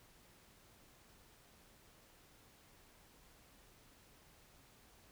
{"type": "silence", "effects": ["pink hiss -65 dBFS RMS until 5.11 s"]}